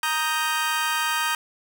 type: chord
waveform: 25% pulse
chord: Eb major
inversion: second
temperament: equal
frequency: 932.3 / 1244.5 / 1568 Hz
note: Bb5 / Eb6 / G6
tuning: 0 / 0 / 0 cents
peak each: -23 dBFS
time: 0.03-1.35 s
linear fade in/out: 2 ms
effects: none